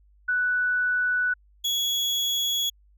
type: tone pair in turn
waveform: sine / 35% pulse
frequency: 1484 / 3357 Hz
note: F#6 / G#7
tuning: +5 / +18 cents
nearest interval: octave + major second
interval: 1413 cents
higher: second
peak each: -21 dBFS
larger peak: neither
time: 0.28-1.34 / 1.64-2.7 s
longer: neither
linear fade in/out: 10 ms
effects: added 50 Hz sine -55 dBFS peak until 2.97 s